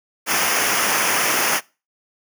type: noise with comb filter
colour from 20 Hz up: pink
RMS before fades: -19 dBFS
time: 0.26-1.61 s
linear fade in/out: 50 ms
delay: 0.25 ms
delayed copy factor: -0.7
effects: noise-tail reverb RT60 0.3 s tail -23 dB re dry + high-pass 200 Hz 12 dB/octave